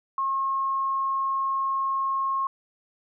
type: tone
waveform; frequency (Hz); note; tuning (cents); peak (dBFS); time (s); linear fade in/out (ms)
sine; 1080; C#6; -45; -23; 0.18-2.47; 2
effects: none